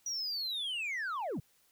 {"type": "linear sweep", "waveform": "sine", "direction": "down", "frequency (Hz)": [5840, 103.83], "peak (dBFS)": -31, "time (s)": [0.06, 1.4], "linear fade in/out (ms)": 5, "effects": ["tanh soft clip ceiling -33 dBFS", "white hiss -69 dBFS RMS until 1.71 s"]}